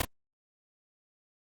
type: noise with echo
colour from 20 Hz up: pink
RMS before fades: -26 dBFS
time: 0-0.02 s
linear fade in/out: 5 ms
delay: 30 ms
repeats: 1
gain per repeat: -6 dB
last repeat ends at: 0.05 s
effects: Opus 48 kbps